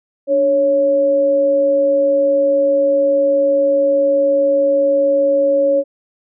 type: tone pair together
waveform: sine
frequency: 293.3 / 554.4 Hz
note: D4 / C#5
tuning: -2 / 0 cents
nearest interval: major seventh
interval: 1102 cents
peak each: -22 / -11 dBFS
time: 0.27-5.84 s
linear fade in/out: 50 ms
effects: none